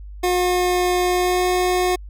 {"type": "tone with pitch glide", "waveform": "25% pulse", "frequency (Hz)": [359.9, 362.8], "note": ["F#4", "F#4"], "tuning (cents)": [-48, -34], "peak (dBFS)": -13, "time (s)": [0.23, 1.96], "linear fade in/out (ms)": 10, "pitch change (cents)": 14, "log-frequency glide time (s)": [1.14, 1.44], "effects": ["added 50 Hz sine -33 dBFS peak until 2.09 s"]}